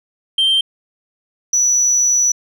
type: tone pair in turn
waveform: sine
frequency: 3145 / 5916 Hz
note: G7 / F#8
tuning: +5 / -1 cents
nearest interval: major seventh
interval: 1094 cents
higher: second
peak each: -9 dBFS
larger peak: neither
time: 0.38-0.61 / 1.53-2.32 s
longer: second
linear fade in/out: 5 ms
effects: tanh soft clip ceiling -10 dBFS